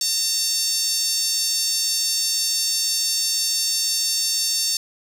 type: tone with high-pass filter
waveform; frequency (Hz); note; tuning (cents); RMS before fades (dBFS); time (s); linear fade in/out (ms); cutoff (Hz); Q
5% pulse; 906; A#5; -50; -22; 0.01-4.77; 2; 4900; 2.6
effects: none